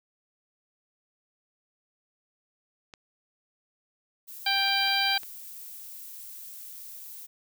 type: clicks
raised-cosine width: 0.2 ms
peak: -27 dBFS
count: 5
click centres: 2.938 / 4.679 / 4.876 / 5.163 / 5.233 s
type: noise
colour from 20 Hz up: violet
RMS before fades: -43 dBFS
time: 4.27-7.27 s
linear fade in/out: 20 ms
type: harmonic tone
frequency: 788 Hz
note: G5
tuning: 9 cents sharp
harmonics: 1 / 2 / 3 / 4 / 5 / 6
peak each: -30 / -30 / -30 / -30 / -30 / -30 dBFS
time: 4.46-5.18 s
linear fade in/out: 5 ms
effects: none